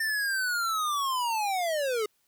square linear sweep, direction down, 1802 to 410.1 Hz, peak -27 dBFS, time 0-2.06 s, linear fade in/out 5 ms, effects white hiss -71 dBFS RMS until 2.27 s

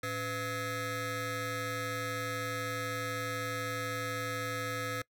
20% pulse ring-modulated tone, 392 Hz, G4, in tune, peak -26 dBFS, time 0.03-5.02 s, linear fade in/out 5 ms, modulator 896 Hz, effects noise-tail reverb RT60 0.1 s tail -23 dB re dry

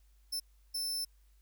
sawtooth tone bursts at uneven times, 5300 Hz, E8, 9 cents sharp, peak -31 dBFS, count 2, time 0.32-0.4 / 0.74-1.05 s, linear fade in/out 10 ms, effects added 50 Hz sine -61 dBFS peak until 1.41 s + white hiss -75 dBFS RMS until 1.41 s

